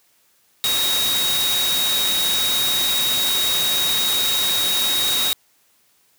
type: tone in noise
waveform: sine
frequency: 3780 Hz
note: A#7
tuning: 23 cents sharp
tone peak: -19 dBFS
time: 0.64-5.33 s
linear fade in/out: 0 ms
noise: white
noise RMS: -23 dBFS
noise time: 0.64-5.33 s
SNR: +1 dB
effects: white hiss -60 dBFS RMS until 6.18 s + high-pass 80 Hz 12 dB/octave